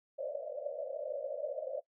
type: band-pass noise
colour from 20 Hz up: pink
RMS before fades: -39 dBFS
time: 0.18-1.81 s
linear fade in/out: 20 ms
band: 530 to 620 Hz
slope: 96 dB/octave
effects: noise-tail reverb RT60 0.1 s tail -19 dB re dry